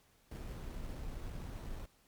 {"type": "noise with sample-and-hold", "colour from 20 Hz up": "brown", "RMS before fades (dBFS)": -43, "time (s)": [0.31, 1.86], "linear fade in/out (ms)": 5, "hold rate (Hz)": 4900, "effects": ["pink hiss -69 dBFS RMS until 2.07 s", "MP3 96 kbps"]}